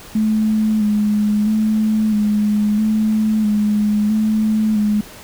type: tone with vibrato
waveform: sine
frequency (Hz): 213.1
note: G#3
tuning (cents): +45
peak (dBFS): -13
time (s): 0.15-5.01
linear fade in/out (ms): 5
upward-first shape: square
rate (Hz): 0.76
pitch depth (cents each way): 28
effects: pink hiss -38 dBFS RMS until 5.23 s